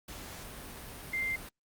sine tone in noise, 2093 Hz, C7, in tune, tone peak -30 dBFS, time 1.13-1.36 s, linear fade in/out 5 ms, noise pink, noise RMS -45 dBFS, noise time 0.08-1.49 s, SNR +12 dB, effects Opus 48 kbps

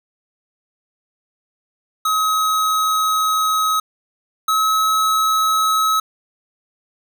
square tone pair in turn, 1273 / 1285.6 Hz, D#6 / E6, +39 / -44 cents, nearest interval unison, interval 17 cents, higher second, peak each -16 / -15 dBFS, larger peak second, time 2.05-3.8 / 4.48-6 s, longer first, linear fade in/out 5 ms, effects none

